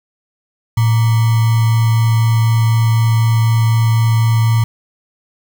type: tone with sample-and-hold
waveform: sine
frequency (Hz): 113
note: A2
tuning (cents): +47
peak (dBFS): -9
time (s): 0.77-4.64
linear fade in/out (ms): 5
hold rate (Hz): 1050
effects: none